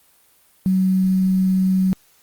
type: tone with quantisation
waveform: sine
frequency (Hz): 187.7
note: F#3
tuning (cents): +25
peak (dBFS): -14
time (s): 0.66-1.93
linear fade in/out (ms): 0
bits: 7
effects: white hiss -56 dBFS RMS until 2.22 s + Opus 32 kbps